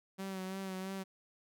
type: tone with vibrato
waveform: sawtooth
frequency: 190.2 Hz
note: F#3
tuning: 48 cents sharp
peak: -35 dBFS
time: 0.18-1.04 s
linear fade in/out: 20 ms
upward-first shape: sine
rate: 3 Hz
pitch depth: 33 cents each way
effects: none